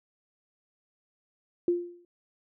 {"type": "tone with exponential decay", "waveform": "sine", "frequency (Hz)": 349.2, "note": "F4", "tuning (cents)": 0, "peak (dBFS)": -19, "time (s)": [1.68, 2.05], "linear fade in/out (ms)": 2, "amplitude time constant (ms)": 80, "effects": []}